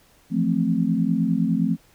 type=chord; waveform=sine; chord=F major seventh; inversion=third; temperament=equal; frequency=164.81 / 174.61 / 220 / 261.6 Hz; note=E3 / F3 / A3 / C4; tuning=0 / 0 / 0 / 0 cents; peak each=-27 / -23 / -23 / -24 dBFS; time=0.3-1.77 s; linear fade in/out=50 ms; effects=pink hiss -57 dBFS RMS until 1.94 s